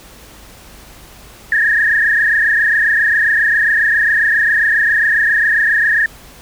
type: tone with frequency modulation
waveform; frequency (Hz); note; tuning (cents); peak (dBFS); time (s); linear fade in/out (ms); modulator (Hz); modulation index
sine; 1760; A6; 0; -10; 1.52-6.06; 2; 27.4; 3.7
effects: added 50 Hz sine -44 dBFS peak until 6.41 s + pink hiss -40 dBFS RMS until 6.41 s